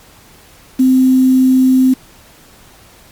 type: tone with quantisation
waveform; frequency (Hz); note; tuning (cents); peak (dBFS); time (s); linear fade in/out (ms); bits
sine; 259.2; C4; -16; -6; 0.79-1.94; 10; 5
effects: pink hiss -43 dBFS RMS until 3.11 s + MP3 96 kbps